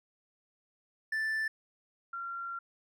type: tone pair in turn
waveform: triangle / sine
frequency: 1763 / 1375.9 Hz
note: A6 / F6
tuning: +3 / -26 cents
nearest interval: major third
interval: 429 cents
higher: first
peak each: -28 / -36 dBFS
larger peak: first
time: 1.12-1.48 / 2.13-2.59 s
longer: second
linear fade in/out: 5 ms
effects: none